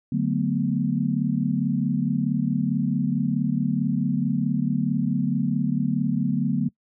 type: chord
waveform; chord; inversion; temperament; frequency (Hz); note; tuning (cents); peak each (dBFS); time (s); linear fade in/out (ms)
sine; B minor seventh; first; equal with one note detuned; 146.83 / 185 / 222.3 / 246.9; D3 / F#3 / A3 / B3; 0 / 0 / +18 / 0; -26; 0.12-6.69; 5
effects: noise-tail reverb RT60 0.1 s tail -24 dB re dry